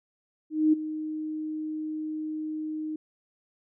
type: tone with ADSR envelope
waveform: sine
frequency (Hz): 310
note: D#4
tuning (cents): -6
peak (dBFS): -16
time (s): 0.5-2.96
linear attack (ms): 230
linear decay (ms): 12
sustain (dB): -14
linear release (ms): 4
effects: none